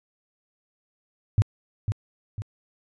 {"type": "tone with echo", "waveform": "sine", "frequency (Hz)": 103.83, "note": "G#2", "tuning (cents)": 0, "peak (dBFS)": -14, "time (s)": [1.38, 1.42], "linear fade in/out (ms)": 0, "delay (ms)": 500, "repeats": 2, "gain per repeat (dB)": -7, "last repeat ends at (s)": 2.42, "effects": ["resampled to 22050 Hz"]}